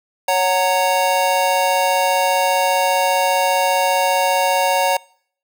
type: chord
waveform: square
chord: F# major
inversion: second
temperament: just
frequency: 555 / 740 / 925 Hz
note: C#5 / F#5 / A#5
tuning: +2 / 0 / -14 cents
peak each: -20 dBFS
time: 0.28-4.97 s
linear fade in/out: 5 ms
effects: noise-tail reverb RT60 0.6 s tail -25 dB re dry